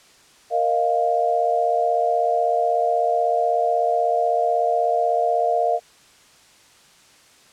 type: chord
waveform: sine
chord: Bb suspended fourth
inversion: none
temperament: equal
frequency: 466.2 / 622.3 / 698.5 Hz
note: Bb4 / Eb5 / F5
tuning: 0 / 0 / 0 cents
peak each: -24 / -23 / -19 dBFS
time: 0.5-5.8 s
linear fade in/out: 50 ms
effects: white hiss -52 dBFS RMS until 7.52 s + low-pass 8000 Hz 12 dB/octave